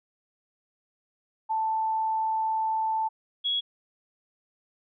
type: tone pair in turn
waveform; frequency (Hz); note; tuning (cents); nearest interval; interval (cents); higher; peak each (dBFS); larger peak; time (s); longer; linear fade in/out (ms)
sine; 882 / 3337; A5 / G#7; +4 / +8; octave + major seventh; 2304; second; -24; neither; 1.49-3.09 / 3.44-3.61; first; 20
effects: none